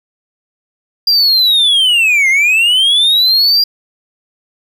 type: linear two-way sweep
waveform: triangle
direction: down then up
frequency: 4818 to 2070 to 4818 Hz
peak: -6 dBFS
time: 1.07-3.64 s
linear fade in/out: 5 ms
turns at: 2.29 s
effects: none